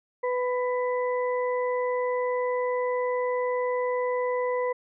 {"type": "harmonic tone", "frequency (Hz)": 497.6, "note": "B4", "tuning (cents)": 13, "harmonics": [1, 2, 4], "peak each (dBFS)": [-25, -31, -37], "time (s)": [0.23, 4.73], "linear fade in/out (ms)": 10, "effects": []}